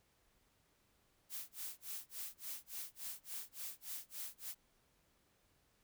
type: noise with tremolo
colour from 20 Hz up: blue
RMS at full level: -44 dBFS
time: 1.29-4.55 s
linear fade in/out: 50 ms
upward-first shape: sine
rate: 3.5 Hz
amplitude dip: 100%
effects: pink hiss -75 dBFS RMS until 5.83 s